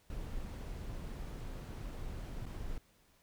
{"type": "noise with dropouts", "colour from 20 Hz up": "brown", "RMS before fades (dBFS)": -42, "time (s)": [0.1, 2.78], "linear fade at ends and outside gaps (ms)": 2, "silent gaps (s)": [2.456, 2.464], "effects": ["pink hiss -69 dBFS RMS until 3.22 s"]}